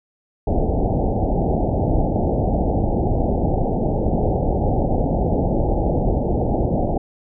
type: low-pass noise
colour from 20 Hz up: pink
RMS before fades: -19 dBFS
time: 0.47-6.98 s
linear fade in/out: 5 ms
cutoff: 830 Hz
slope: 96 dB/octave
effects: none